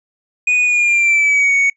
triangle tone with pitch glide, 2473 to 2229 Hz, D#7 to C#7, -11 to +9 cents, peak -9 dBFS, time 0.47-1.7 s, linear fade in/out 5 ms, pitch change -180 cents, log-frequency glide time 0.64-1.54 s, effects noise-tail reverb RT60 0.1 s tail -22 dB re dry + resampled to 22050 Hz

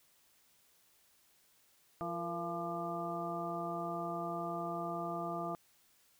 harmonic tone with a mistuned harmonic, 171 Hz, F3, 36 cents flat, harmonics 1 / 2 / 3 / 4 / 5 / 6 / 7, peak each -44 / -43 / -49 / -40 / -48 / -54 / -42 dBFS, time 2.01-5.55 s, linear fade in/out 0 ms, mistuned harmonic 3, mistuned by -140 cents, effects white hiss -69 dBFS RMS until 6.19 s

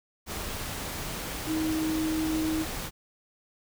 sine tone in noise, 315.6 Hz, D#4, 25 cents sharp, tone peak -26 dBFS, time 1.46-2.66 s, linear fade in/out 50 ms, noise pink, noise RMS -35 dBFS, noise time 0.26-2.91 s, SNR +6 dB, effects none

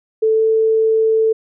sine tone with pitch glide, 440.1 to 442.9 Hz, A4 to A4, 0 to +11 cents, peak -11 dBFS, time 0.22-1.33 s, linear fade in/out 10 ms, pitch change +11 cents, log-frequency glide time 0.34-0.42 s, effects none

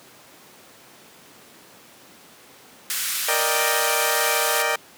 white band-pass noise, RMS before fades -26 dBFS, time 2.9-4.62 s, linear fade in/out 0 ms, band 1300 to 15000 Hz, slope 24 dB/octave
15% pulse chord, Eb major seventh, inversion second, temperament equal, 466.2 / 587.3 / 622.3 / 784 Hz, Bb4 / D5 / Eb5 / G5, 0 / 0 / 0 / 0 cents, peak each -20 dBFS, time 3.28-4.76 s, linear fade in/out 5 ms
effects pink hiss -48 dBFS RMS until 4.97 s + high-pass 200 Hz 12 dB/octave

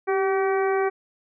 harmonic tone with a mistuned harmonic, 382.5 Hz, G4, 42 cents flat, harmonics 1 / 2 / 3 / 4 / 5 / 6, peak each -21 / -27 / -31 / -33 / -35 / -37 dBFS, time 0.07-0.9 s, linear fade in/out 20 ms, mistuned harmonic 1, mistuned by +31 cents, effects none

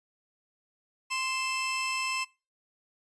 sawtooth tone pair together, 1046.5 / 2637 Hz, C6 / E7, 0 / 0 cents, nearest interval octave + major third, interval 1600 cents, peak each -29 / -28 dBFS, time 1.1-2.25 s, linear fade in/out 20 ms, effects noise-tail reverb RT60 0.3 s tail -22 dB re dry + resampled to 22050 Hz

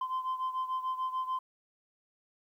sine beating tone pair, 1032 / 1038.8 Hz, C6 / C6, -24 / -13 cents, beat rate 6.8 Hz, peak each -31 / -35 dBFS, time 0.01-1.39 s, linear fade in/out 5 ms, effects tanh soft clip ceiling -28 dBFS + 11-bit

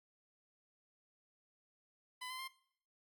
15% pulse tone with pitch steps, 1006 / 1030.1 / 1054.8 Hz, B5 / C6 / C6, +32 / -27 / +14 cents, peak -37 dBFS, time 2.21-2.48 s, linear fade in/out 10 ms, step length 90 ms, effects noise-tail reverb RT60 0.6 s tail -19 dB re dry + AAC 64 kbps

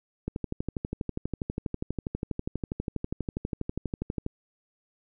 click train, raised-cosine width 3 ms, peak -17 dBFS, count 50, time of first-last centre 0.28-4.264 s, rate 12.3 Hz, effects none

